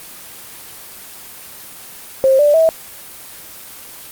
sine tone with pitch steps, 532 / 586.9 / 647.4 Hz, C5 / D5 / E5, +29 / -1 / -31 cents, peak -8 dBFS, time 2.24-2.69 s, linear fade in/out 0 ms, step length 150 ms, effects white hiss -35 dBFS RMS until 4.11 s + Opus 24 kbps

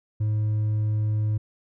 sine tone with hard clipping, 106.9 Hz, A2, 49 cents flat, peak -22 dBFS, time 0.2-1.38 s, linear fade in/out 10 ms, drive 2 dB, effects none

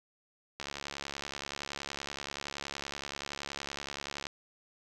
click train, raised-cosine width 0.2 ms, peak -20 dBFS, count 260, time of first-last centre 0.6-4.269 s, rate 70.6 Hz, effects none

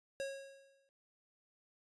square tone with exponential decay, 547 Hz, C#5, 23 cents flat, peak -37 dBFS, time 0.2-0.89 s, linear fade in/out 0 ms, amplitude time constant 150 ms, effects resampled to 24000 Hz

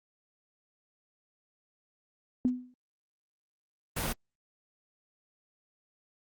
sine tone with exponential decay, 250 Hz, B3, 21 cents sharp, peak -20 dBFS, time 2.45-2.74 s, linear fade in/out 1 ms, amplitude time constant 61 ms
pink noise, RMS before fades -32 dBFS, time 3.96-4.13 s, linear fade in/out 10 ms
effects Opus 32 kbps

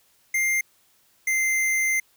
square tone pair in turn, 2100 / 2083 Hz, C7 / C7, +6 / -8 cents, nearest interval unison, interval 14 cents, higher first, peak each -21 dBFS, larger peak neither, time 0.34-0.61 / 1.27-2 s, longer second, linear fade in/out 5 ms, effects white hiss -62 dBFS RMS until 2.16 s

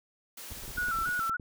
white high-pass noise, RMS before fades -44 dBFS, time 0.37-1.3 s, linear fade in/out 5 ms, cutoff 170 Hz, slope 12 dB/octave
brown noise with tremolo, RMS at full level -41 dBFS, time 0.5-1.13 s, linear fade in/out 5 ms, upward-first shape sine, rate 16 Hz, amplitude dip 95%
click train, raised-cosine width 3 ms, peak -32 dBFS, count 8, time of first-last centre 0.68-1.398 s, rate 9.75 Hz
sine tone with vibrato, 1396.9 Hz, F6, in tune, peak -28 dBFS, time 0.77-1.37 s, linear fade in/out 10 ms, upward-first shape square, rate 3.5 Hz, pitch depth 75 cents each way
effects none

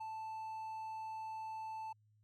triangle tone, 880 Hz, A5, in tune, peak -40 dBFS, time 0-1.93 s, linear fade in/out 10 ms, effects added 106 Hz sine -68 dBFS peak until 2.23 s

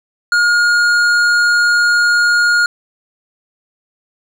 triangle tone with hard clipping, 1427 Hz, F6, 37 cents sharp, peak -11 dBFS, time 0.32-2.66 s, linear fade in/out 2 ms, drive 13 dB, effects none

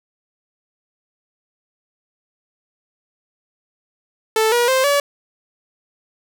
sawtooth tone with pitch steps, 440 / 479.8 / 523.3 / 570.6 Hz, A4 / A#4 / C5 / C#5, 0 / +50 / 0 / +50 cents, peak -10 dBFS, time 4.36-5 s, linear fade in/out 2 ms, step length 160 ms, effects none

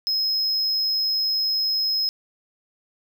triangle tone, 5130 Hz, E8, 48 cents flat, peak -19 dBFS, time 0.07-2.09 s, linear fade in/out 0 ms, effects none

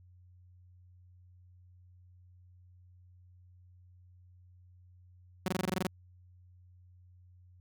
sawtooth tone bursts, 185.6 Hz, F#3, 6 cents sharp, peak -25 dBFS, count 10, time 5.46-5.869 s, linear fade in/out 2 ms, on 22 ms, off 21 ms, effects added 90 Hz sine -56 dBFS peak until 7.6 s

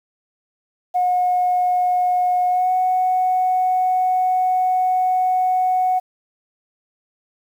sine tone with pitch glide, 724 to 739.2 Hz, F#5 to F#5, -38 to -2 cents, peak -14 dBFS, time 0.94-6 s, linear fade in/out 20 ms, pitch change +36 cents, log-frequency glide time 2.49-2.71 s, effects tanh soft clip ceiling -10 dBFS + 8-bit

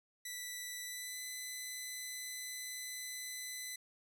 10% pulse tone with pitch glide, 1974 to 2009 Hz, B6 to B6, -1 to +29 cents, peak -33 dBFS, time 0.25-3.76 s, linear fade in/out 5 ms, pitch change +30 cents, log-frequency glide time 0.84-1.21 s, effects none

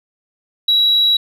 sine tone, 3889 Hz, B7, 27 cents flat, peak -9 dBFS, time 0.68-1.17 s, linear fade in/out 5 ms, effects tanh soft clip ceiling -7 dBFS

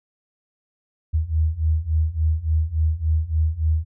sine beating tone pair, 77.2 / 80.7 Hz, D#2 / E2, -13 / -36 cents, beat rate 3.5 Hz, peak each -22 / -20 dBFS, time 1.13-3.85 s, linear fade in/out 20 ms, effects none

